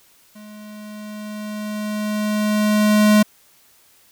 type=tone with level ramp; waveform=square; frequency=211.1 Hz; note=G#3; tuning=29 cents sharp; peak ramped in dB=-39 to -10 dBFS; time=0.35-3.23 s; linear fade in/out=10 ms; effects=white hiss -54 dBFS RMS until 4.11 s